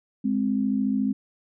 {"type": "tone pair together", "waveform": "sine", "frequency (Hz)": [207.7, 261.7], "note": ["G#3", "C4"], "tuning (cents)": [0, 0], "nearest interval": "major third", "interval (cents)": 400, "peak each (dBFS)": -24, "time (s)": [0.24, 1.13], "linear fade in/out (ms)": 10, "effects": []}